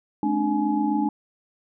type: tone cluster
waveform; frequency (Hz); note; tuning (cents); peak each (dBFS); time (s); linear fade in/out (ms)
sine; 213.5 / 270.3 / 297.8 / 844; G#3 / C#4 / D4 / G#5; +48 / -44 / +24 / +28; -26 / -29 / -23 / -27; 0.23-1.09; 2
effects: none